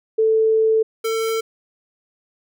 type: tone pair in turn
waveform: sine / square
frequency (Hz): 441.6 / 448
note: A4 / A4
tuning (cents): +6 / +31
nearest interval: unison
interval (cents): 25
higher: second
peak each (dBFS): -13 / -20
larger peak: first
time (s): 0.18-0.83 / 1.04-1.41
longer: first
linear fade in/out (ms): 10
effects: none